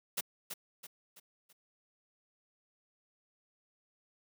white noise with echo, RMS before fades -34 dBFS, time 0.17-0.21 s, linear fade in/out 10 ms, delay 330 ms, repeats 4, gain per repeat -7 dB, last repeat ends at 1.53 s, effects high-pass 150 Hz 12 dB/octave

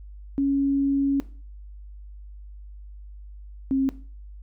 sine tone pair in turn, 277.2 / 268.5 Hz, C#4 / C4, 0 / +45 cents, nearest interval minor second, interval 55 cents, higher first, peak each -19 dBFS, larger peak neither, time 0.38-1.2 / 3.71-3.89 s, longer first, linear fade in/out 0 ms, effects noise-tail reverb RT60 0.4 s tail -17 dB re dry + added 50 Hz sine -39 dBFS peak until 4.42 s

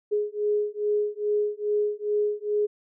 sine beating tone pair, 416.4 / 418.8 Hz, G#4 / G#4, +5 / +15 cents, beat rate 2.4 Hz, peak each -26 dBFS, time 0.11-2.67 s, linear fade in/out 20 ms, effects none

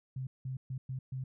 sine tone bursts at uneven times, 130.6 Hz, C3, 3 cents flat, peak -35 dBFS, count 5, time 0.16-0.27 / 0.45-0.57 / 0.7-0.78 / 0.89-0.99 / 1.12-1.24 s, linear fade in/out 5 ms, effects none

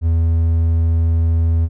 triangle tone, 82.41 Hz, E2, in tune, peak -10 dBFS, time 0.01-1.69 s, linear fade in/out 50 ms, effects none

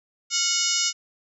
harmonic tone with a mistuned harmonic, 732 Hz, F#5, 19 cents flat, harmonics 2 / 3 / 4 / 5 / 6 / 7 / 8 / 9 / 10, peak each -36 / -33 / -29 / -33 / -32 / -26 / -29 / -28 / -30 dBFS, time 0.3-0.93 s, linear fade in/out 50 ms, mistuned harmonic 2, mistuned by -91 cents, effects none

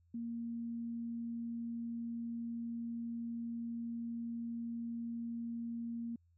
sine tone, 233.1 Hz, A#3, in tune, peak -38 dBFS, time 0.14-6.16 s, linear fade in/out 5 ms, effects added 85 Hz sine -67 dBFS peak until 6.37 s

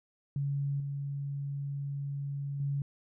sine tone with level steps, 140.7 Hz, C#3, 26 cents sharp, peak -29 / -33 / -29 dBFS, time 0.36-2.82 s, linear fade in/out 2 ms, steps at 0.8 / 2.6 s, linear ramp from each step 2 ms, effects none

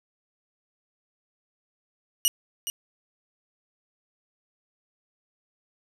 15% pulse tone with echo, 2910 Hz, F#7, 29 cents flat, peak -11 dBFS, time 2.25-2.28 s, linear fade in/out 0 ms, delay 420 ms, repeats 1, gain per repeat -10 dB, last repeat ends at 2.7 s, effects none

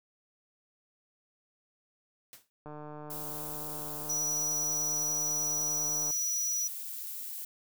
white noise with exponential decay, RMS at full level -46 dBFS, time 2.33-2.5 s, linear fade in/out 0 ms, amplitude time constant 36 ms
click train, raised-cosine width 1 ms, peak -31 dBFS, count 518, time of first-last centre 2.66-6.107 s, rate 150 Hz
violet noise, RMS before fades -40 dBFS, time 3.1-7.45 s, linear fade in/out 5 ms
sine tone, 5860 Hz, F#8, 18 cents flat, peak -29 dBFS, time 4.09-6.68 s, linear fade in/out 10 ms
effects none

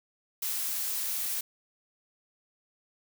blue noise, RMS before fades -32 dBFS, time 0.42-1.41 s, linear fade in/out 5 ms, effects none

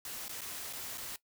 white noise with dropouts, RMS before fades -42 dBFS, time 0.05-1.16 s, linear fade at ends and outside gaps 2 ms, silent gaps 0.282-0.293 / 0.409-0.416 / 0.728-0.733 / 0.975-0.979 s, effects noise-tail reverb RT60 0.1 s tail -18 dB re dry

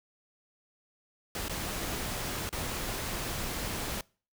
pink noise with dropouts, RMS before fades -35 dBFS, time 1.35-4.01 s, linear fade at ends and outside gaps 2 ms, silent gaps 1.484-1.495 / 2.492-2.527 s, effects noise-tail reverb RT60 0.4 s tail -25 dB re dry

